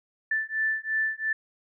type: beating tone pair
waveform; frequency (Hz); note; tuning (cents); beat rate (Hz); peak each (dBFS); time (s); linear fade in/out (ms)
sine; 1760 / 1762.9; A6 / A6; 0 / +3; 2.9; -28; 0.31-1.33; 5
effects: none